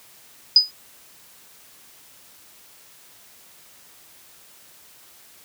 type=tone with exponential decay; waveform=sine; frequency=4978 Hz; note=D#8; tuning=in tune; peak=-5 dBFS; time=0.56-0.71 s; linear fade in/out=2 ms; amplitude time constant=31 ms; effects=white hiss -50 dBFS RMS until 5.44 s + high-pass 60 Hz 12 dB/octave